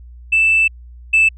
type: tone pair in turn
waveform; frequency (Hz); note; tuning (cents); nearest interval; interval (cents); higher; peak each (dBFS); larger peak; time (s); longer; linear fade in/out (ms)
sine; 2645 / 2635; E7 / E7; +5 / -1; unison; 6; first; -9 / -7; second; 0.32-0.68 / 1.13-1.29; first; 10
effects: tanh soft clip ceiling -6 dBFS + added 60 Hz sine -35 dBFS peak until 1.37 s